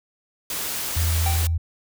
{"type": "noise", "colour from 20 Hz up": "white", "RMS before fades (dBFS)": -28, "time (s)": [0.5, 1.47], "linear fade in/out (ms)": 2}
{"type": "tone", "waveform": "sine", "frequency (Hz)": 82.41, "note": "E2", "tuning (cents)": 0, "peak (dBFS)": -19, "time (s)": [0.96, 1.58], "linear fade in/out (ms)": 10}
{"type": "tone with exponential decay", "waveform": "square", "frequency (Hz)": 778, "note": "G5", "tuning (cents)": -13, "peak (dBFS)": -24, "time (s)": [1.26, 1.56], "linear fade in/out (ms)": 2, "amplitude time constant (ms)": 65}
{"effects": []}